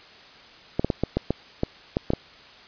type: clicks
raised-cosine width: 2 ms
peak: -8 dBFS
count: 10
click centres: 0.795 / 0.846 / 0.902 / 1.036 / 1.17 / 1.306 / 1.634 / 1.969 / 2.104 / 2.135 s
effects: white hiss -48 dBFS RMS until 2.67 s + resampled to 11025 Hz